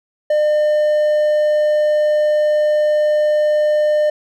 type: tone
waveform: triangle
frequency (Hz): 603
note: D5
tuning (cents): +46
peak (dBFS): -10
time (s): 0.3-4.1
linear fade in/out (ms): 5
effects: none